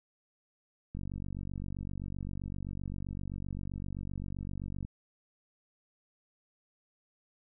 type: click train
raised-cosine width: 5 ms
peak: -27 dBFS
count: 187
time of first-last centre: 0.95-4.849 s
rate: 47.7 Hz
effects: none